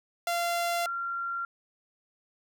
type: tone pair in turn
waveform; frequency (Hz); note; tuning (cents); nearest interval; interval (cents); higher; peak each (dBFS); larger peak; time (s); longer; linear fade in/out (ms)
sawtooth / sine; 689 / 1378; F5 / F6; -24 / -24; octave; 1200; second; -23 / -30; first; 0.27-0.86 / 0.86-1.45; neither; 2
effects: none